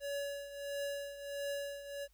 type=tone with tremolo; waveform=square; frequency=566 Hz; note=C#5; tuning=36 cents sharp; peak=-36 dBFS; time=0-2.08 s; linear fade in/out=50 ms; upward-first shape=triangle; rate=1.5 Hz; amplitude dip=75%; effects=added 50 Hz sine -66 dBFS peak until 2.13 s + white hiss -75 dBFS RMS until 2.13 s